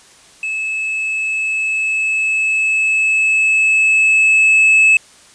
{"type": "tone with level ramp", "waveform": "triangle", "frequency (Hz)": 2600, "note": "E7", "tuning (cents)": -24, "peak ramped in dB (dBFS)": [-17, -5], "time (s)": [0.43, 4.97], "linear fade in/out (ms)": 2, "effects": ["white hiss -45 dBFS RMS until 5.34 s", "resampled to 22050 Hz"]}